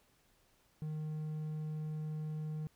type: tone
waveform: triangle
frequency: 154.3 Hz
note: D#3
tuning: 14 cents flat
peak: -35 dBFS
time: 0.82-2.67 s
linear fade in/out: 0 ms
effects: pink hiss -71 dBFS RMS until 2.75 s